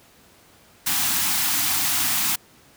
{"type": "band-stop noise", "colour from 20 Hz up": "white", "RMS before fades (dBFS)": -22, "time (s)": [0.86, 2.36], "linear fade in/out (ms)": 10, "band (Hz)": [340, 680], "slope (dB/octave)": 96, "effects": ["pink hiss -53 dBFS RMS until 2.76 s", "high-pass 80 Hz 12 dB/octave"]}